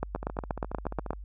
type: two click trains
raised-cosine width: 1 ms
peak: -22 / -15 dBFS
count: 15 / 10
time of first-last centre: 0.16-1.132 / 0.03-1.107 s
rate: 14.4 / 8.36 Hz
effects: added 50 Hz sine -39 dBFS peak until 1.24 s